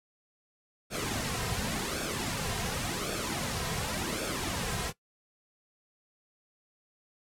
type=noise with flanger; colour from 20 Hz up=pink; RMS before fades=-33 dBFS; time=0.9-4.93 s; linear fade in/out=50 ms; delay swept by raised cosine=1 to 3.5 ms; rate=0.9 Hz; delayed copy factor=-0.65; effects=noise-tail reverb RT60 0.1 s tail -18 dB re dry + low-pass 11000 Hz 12 dB/octave